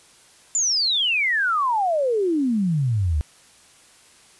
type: exponential sweep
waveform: sine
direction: down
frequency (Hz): 7280 to 70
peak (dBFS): -18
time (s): 0.55-3.21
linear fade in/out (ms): 0
effects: white hiss -52 dBFS RMS until 4.39 s + resampled to 24000 Hz